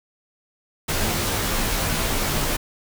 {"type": "noise with comb filter", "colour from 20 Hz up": "pink", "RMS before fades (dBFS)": -23, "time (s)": [0.88, 2.57], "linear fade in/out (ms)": 10, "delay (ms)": 16, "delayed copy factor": -0.65, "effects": []}